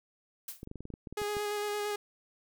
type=noise with exponential decay; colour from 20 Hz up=blue; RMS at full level=-36 dBFS; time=0.48-0.65 s; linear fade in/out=5 ms; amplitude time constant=36 ms
type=clicks; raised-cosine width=3 ms; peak=-29 dBFS; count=12; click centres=0.631 / 0.674 / 0.714 / 0.757 / 0.806 / 0.854 / 0.903 / 0.939 / 1.072 / 1.126 / 1.217 / 1.368 s
type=tone with vibrato; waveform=sawtooth; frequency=415 Hz; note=G#4; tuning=1 cent flat; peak=-28 dBFS; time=1.17-1.96 s; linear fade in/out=5 ms; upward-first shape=square; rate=8.8 Hz; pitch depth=12 cents each way
effects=none

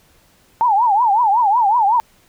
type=tone with vibrato; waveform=sine; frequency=880 Hz; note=A5; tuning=in tune; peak=-11 dBFS; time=0.61-2 s; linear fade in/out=0 ms; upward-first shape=triangle; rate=5.4 Hz; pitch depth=240 cents each way; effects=pink hiss -54 dBFS RMS until 2.28 s

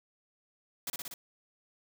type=noise with echo; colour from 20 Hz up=white; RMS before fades=-36 dBFS; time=0.87-0.9 s; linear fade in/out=2 ms; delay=60 ms; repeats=4; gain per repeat=-2 dB; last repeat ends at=1.14 s; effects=none

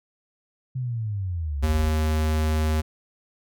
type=linear sweep; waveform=sine; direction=down; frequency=131.3 to 46.25 Hz; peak=-25 dBFS; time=0.75-1.9 s; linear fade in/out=10 ms
type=tone; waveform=square; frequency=77.78 Hz; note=D#2; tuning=in tune; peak=-21 dBFS; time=1.62-2.82 s; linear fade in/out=20 ms
effects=none

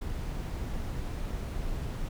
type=noise; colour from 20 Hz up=brown; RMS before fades=-34 dBFS; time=0.01-2.09 s; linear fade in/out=10 ms; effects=none

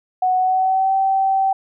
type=tone with pitch glide; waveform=sine; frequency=740 to 772.8 Hz; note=F#5 to G5; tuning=0 to -25 cents; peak=-14 dBFS; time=0.22-1.53 s; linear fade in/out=5 ms; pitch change=+75 cents; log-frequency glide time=0.37-0.94 s; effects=none

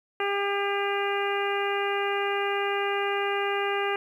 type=harmonic tone; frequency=401.1 Hz; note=G4; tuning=40 cents sharp; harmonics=1 / 2 / 3 / 4 / 5 / 6 / 7; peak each=-28 / -31 / -33 / -34 / -35 / -36 / -36 dBFS; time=0.2-3.96 s; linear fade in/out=2 ms; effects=10-bit

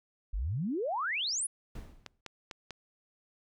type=exponential sweep; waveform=sine; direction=up; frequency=41.2 to 10820 Hz; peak=-30 dBFS; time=0.33-1.47 s; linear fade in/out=10 ms
type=noise with exponential decay; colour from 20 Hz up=brown; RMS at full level=-39 dBFS; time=1.75-2.21 s; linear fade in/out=5 ms; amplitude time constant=99 ms
type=clicks; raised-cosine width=0.2 ms; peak=-24 dBFS; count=4; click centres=2.063 / 2.263 / 2.512 / 2.707 s
effects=none

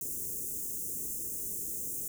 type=band-stop noise; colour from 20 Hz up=white; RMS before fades=-37 dBFS; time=0.01-2.08 s; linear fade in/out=2 ms; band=470 to 6500 Hz; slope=48 dB/octave; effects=none

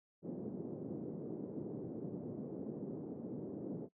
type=band-pass noise; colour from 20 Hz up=white; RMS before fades=-44 dBFS; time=0.22-3.89 s; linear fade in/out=50 ms; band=140 to 400 Hz; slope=24 dB/octave; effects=noise-tail reverb RT60 0.1 s tail -21 dB re dry

